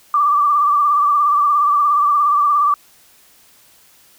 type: tone with vibrato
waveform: sine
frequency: 1171 Hz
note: D6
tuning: 5 cents flat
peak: -11 dBFS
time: 0.14-2.74 s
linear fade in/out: 2 ms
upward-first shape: sine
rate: 17 Hz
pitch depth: 50 cents each way
effects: white hiss -50 dBFS RMS until 4.18 s